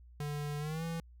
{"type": "tone with pitch glide", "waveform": "square", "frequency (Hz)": [146.83, 165.77], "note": ["D3", "E3"], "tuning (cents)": [0, 10], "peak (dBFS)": -36, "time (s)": [0.2, 1], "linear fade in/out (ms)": 2, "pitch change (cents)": 210, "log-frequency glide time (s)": [0.59, 0.84], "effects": ["added 60 Hz sine -53 dBFS peak until 1.2 s"]}